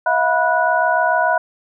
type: tone cluster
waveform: sine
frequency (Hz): 648 / 715 / 981 / 1471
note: E5 / F5 / B5 / F#6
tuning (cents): -30 / +41 / -12 / -11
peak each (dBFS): -19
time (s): 0.06-1.38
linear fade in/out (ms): 5
effects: none